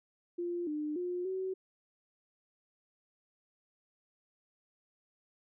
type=tone with pitch steps; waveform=sine; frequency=348.2 / 300.9 / 356.9 / 376.9 Hz; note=F4 / D4 / F4 / F#4; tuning=-5 / +42 / +38 / +32 cents; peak=-33 dBFS; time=0.38-1.54 s; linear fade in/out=10 ms; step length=290 ms; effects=none